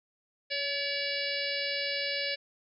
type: harmonic tone with a mistuned harmonic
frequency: 571 Hz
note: D5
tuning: 49 cents flat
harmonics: 1 / 3 / 4 / 5 / 6 / 7 / 8 / 9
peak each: -37 / -38 / -36 / -38 / -44 / -38 / -39 / -39 dBFS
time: 0.5-2.36 s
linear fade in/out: 20 ms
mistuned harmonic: 1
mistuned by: -25 cents
effects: none